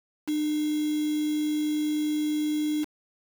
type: tone with quantisation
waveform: sine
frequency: 302.4 Hz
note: D#4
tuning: 49 cents flat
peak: -24 dBFS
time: 0.27-2.85 s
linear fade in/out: 20 ms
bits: 6
effects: none